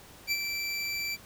25% pulse tone with ADSR envelope, 2336 Hz, D7, 10 cents flat, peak -21 dBFS, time 0.27-1.17 s, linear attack 46 ms, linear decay 47 ms, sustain -6 dB, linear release 33 ms, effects pink hiss -52 dBFS RMS until 1.25 s

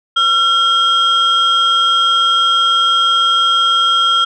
sine tone pair together, 1361 / 3237 Hz, F6 / G#7, -45 / -45 cents, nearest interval octave + minor third, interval 1500 cents, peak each -11 dBFS, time 0.16-4.25 s, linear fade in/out 10 ms, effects tanh soft clip ceiling -5 dBFS

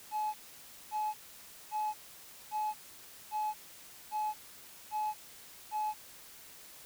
triangle tone bursts, 853 Hz, G#5, 46 cents sharp, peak -28 dBFS, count 8, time 0.11-5.94 s, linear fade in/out 50 ms, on 230 ms, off 570 ms, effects tanh soft clip ceiling -27 dBFS + white hiss -53 dBFS RMS until 6.85 s

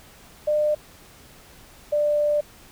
sine tone pair in turn, 601 / 592 Hz, D5 / D5, +40 / +14 cents, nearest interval unison, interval 26 cents, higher first, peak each -18 dBFS, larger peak neither, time 0.47-0.75 / 1.92-2.41 s, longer second, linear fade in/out 10 ms, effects pink hiss -49 dBFS RMS until 2.71 s

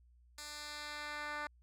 10% pulse tone with band-pass filter sweep, 296.7 Hz, D4, 18 cents sharp, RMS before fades -44 dBFS, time 0.38-1.47 s, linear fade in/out 2 ms, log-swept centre 6600 to 1500 Hz, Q 0.96, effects added 60 Hz sine -62 dBFS peak until 1.62 s

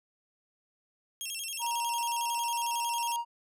15% pulse tone with vibrato, 2965 Hz, F#7, 3 cents sharp, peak -28 dBFS, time 1.21-3.16 s, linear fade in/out 0 ms, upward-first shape square, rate 11 Hz, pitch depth 160 cents each way
triangle tone, 941 Hz, A#5, 16 cents sharp, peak -28 dBFS, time 1.59-3.25 s, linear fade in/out 50 ms
effects none

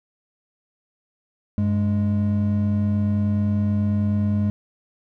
triangle tone pair together, 98.1 / 207.5 Hz, G2 / G#3, +2 / -1 cents, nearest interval octave + minor second, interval 1297 cents, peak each -19 dBFS, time 1.58-4.5 s, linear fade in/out 0 ms, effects none

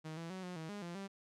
sawtooth tone with pitch steps, 157.4 / 166.3 / 187.2 / 180.1 / 160 / 205.1 / 172.3 / 196.2 Hz, D#3 / E3 / F#3 / F#3 / D#3 / G#3 / F3 / G3, +20 / +16 / +20 / -46 / +49 / -21 / -23 / +2 cents, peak -39 dBFS, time 0.04-1.08 s, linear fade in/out 20 ms, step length 130 ms, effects low-pass 8000 Hz 12 dB/octave

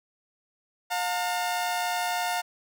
sawtooth tone pair together, 713 / 907.1 Hz, F5 / A#5, +36 / -47 cents, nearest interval major third, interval 417 cents, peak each -24 / -27 dBFS, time 0.9-2.42 s, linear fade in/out 20 ms, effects none

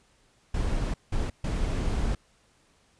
brown noise bursts at uneven times, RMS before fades -27 dBFS, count 3, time 0.54-0.94 / 1.12-1.3 / 1.44-2.15 s, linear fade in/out 5 ms, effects pink hiss -64 dBFS RMS until 2.99 s + resampled to 22050 Hz

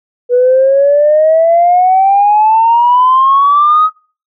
sine exponential sweep, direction up, 485.5 to 1272 Hz, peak -4 dBFS, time 0.29-3.9 s, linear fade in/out 50 ms, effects noise-tail reverb RT60 0.4 s tail -26 dB re dry + tanh soft clip ceiling 0 dBFS

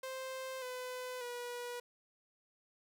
sawtooth tone with pitch steps, 523.3 / 504 / 485.4 Hz, C5 / B4 / B4, 0 / +35 / -30 cents, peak -37 dBFS, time 0.03-1.8 s, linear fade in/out 5 ms, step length 590 ms, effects none

